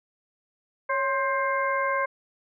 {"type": "harmonic tone with a mistuned harmonic", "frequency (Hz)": 528, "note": "C5", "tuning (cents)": 16, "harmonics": [1, 2, 3, 4], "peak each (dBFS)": [-28, -26, -30, -32], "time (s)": [0.89, 2.06], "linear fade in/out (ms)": 10, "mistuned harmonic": 1, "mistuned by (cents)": 81, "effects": []}